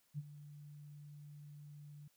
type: tone with ADSR envelope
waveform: sine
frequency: 146.83 Hz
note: D3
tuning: in tune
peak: -37 dBFS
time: 0.14-2.08 s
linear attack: 42 ms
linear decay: 38 ms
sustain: -14 dB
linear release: 6 ms
effects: white hiss -75 dBFS RMS until 2.16 s